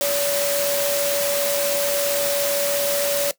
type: tone in noise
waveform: sine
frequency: 570 Hz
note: C#5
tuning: 48 cents sharp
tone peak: -21 dBFS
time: 0.01-3.31 s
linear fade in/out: 0 ms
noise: white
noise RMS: -24 dBFS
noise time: 0.01-3.31 s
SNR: 0 dB
effects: noise-tail reverb RT60 0.1 s tail -17 dB re dry + high-pass 150 Hz 12 dB/octave